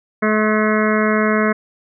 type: harmonic tone with a mistuned harmonic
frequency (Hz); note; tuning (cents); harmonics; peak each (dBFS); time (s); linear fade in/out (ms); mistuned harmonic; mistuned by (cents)
214.9; A3; -41; 1 / 2 / 3 / 5 / 6 / 7 / 8 / 9 / 10; -17 / -20 / -22 / -24 / -25 / -25 / -26 / -27 / -27; 0.22-1.53; 10; 8; -15
effects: none